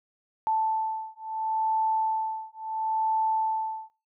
sine beating tone pair, 880 / 880.73 Hz, A5 / A5, 0 / +1 cents, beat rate 0.73 Hz, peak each -28 dBFS, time 0.47-3.9 s, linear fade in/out 0 ms, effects noise-tail reverb RT60 0.3 s tail -21 dB re dry

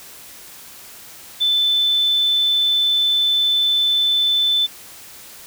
sine tone, 3520 Hz, A7, in tune, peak -14 dBFS, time 1.4-4.67 s, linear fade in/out 20 ms, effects white hiss -40 dBFS RMS until 5.46 s

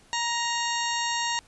harmonic tone with a mistuned harmonic, 939 Hz, A#5, 12 cents sharp, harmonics 1 / 2 / 3 / 4 / 5 / 6 / 7 / 8, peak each -29 / -32 / -34 / -35 / -36 / -37 / -37 / -38 dBFS, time 0.13-1.39 s, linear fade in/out 0 ms, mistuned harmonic 5, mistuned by -120 cents, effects pink hiss -57 dBFS RMS until 1.47 s + resampled to 24000 Hz

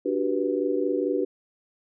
sine chord, G major seventh, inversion second, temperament just, 294 / 367.5 / 392 / 490 Hz, D4 / F#4 / G4 / B4, +2 / -12 / 0 / -14 cents, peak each -28 dBFS, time 0.05-1.25 s, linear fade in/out 10 ms, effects none

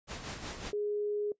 pink noise with tremolo, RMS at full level -39 dBFS, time 0.07-0.73 s, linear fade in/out 50 ms, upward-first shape sine, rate 5.4 Hz, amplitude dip 55%
sine tone, 415.3 Hz, G#4, in tune, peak -30 dBFS, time 0.73-1.32 s, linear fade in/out 2 ms
effects noise-tail reverb RT60 0.1 s tail -21 dB re dry + resampled to 16000 Hz

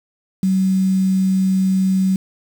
sine tone with quantisation, 189.6 Hz, F#3, 43 cents sharp, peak -13 dBFS, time 0.43-2.16 s, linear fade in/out 2 ms, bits 6, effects none

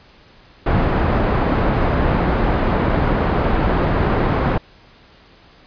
pink low-pass noise, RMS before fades -17 dBFS, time 0.66-4.58 s, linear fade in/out 5 ms, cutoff 1300 Hz, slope 12 dB/octave, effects pink hiss -48 dBFS RMS until 5.66 s + resampled to 11025 Hz

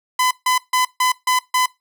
sawtooth tone bursts, 1010 Hz, B5, 39 cents sharp, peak -11 dBFS, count 6, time 0.19-1.66 s, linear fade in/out 5 ms, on 120 ms, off 150 ms, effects noise-tail reverb RT60 0.2 s tail -20 dB re dry

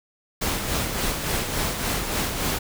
pink noise with tremolo, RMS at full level -24 dBFS, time 0.41-2.59 s, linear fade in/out 10 ms, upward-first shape sine, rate 3.5 Hz, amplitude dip 45%, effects none

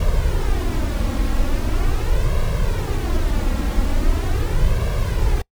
brown noise with flanger, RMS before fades -18 dBFS, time 0-5.42 s, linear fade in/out 5 ms, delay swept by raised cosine 1.8 to 3.7 ms, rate 0.41 Hz, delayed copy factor +0.65, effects noise-tail reverb RT60 0.1 s tail -25 dB re dry

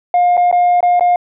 sine tone with dropouts, 710 Hz, F5, 28 cents sharp, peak -6 dBFS, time 0.14-1.16 s, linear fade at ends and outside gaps 2 ms, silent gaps 0.37-0.376 / 0.514-0.526 / 0.806-0.828 / 0.996-1.008 s, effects tanh soft clip ceiling -7 dBFS

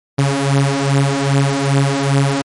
sawtooth beating tone pair, 137.2 / 139.7 Hz, C#3 / C#3, -17 / +14 cents, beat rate 2.5 Hz, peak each -12 / -11 dBFS, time 0.18-2.42 s, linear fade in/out 10 ms, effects MP3 48 kbps

